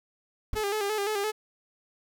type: noise with exponential decay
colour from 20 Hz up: brown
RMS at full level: -28 dBFS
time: 0.53-0.65 s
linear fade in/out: 2 ms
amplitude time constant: 25 ms
type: tone with vibrato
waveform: sawtooth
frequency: 415.3 Hz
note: G#4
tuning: in tune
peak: -23 dBFS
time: 0.55-1.32 s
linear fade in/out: 20 ms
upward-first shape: square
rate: 5.8 Hz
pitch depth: 60 cents each way
effects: none